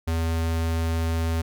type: tone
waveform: square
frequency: 82.1 Hz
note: E2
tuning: 6 cents flat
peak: -23 dBFS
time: 0.07-1.42 s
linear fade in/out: 10 ms
effects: none